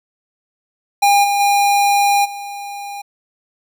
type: tone with level steps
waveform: square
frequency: 808 Hz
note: G#5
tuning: 48 cents flat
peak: -10 / -15 / -12 / -27 dBFS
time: 1.02-3.02 s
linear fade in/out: 10 ms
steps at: 1.23 / 1.39 / 2.24 s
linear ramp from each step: 20 ms
effects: none